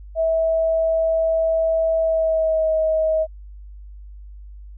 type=tone with pitch glide; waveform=sine; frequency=650 to 634.1 Hz; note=E5 to D#5; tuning=-24 to +33 cents; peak=-16 dBFS; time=0.15-3.27 s; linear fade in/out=50 ms; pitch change=-43 cents; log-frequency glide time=1.99-2.72 s; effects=added 50 Hz sine -36 dBFS peak until 4.77 s